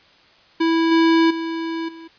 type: tone with level steps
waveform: square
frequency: 328.5 Hz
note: E4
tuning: 6 cents flat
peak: -16 / -13 / -24 / -37 dBFS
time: 0.6-2.08 s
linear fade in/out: 10 ms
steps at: 0.91 / 1.3 / 1.88 s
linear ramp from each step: 10 ms
effects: white hiss -52 dBFS RMS until 2.18 s + resampled to 11025 Hz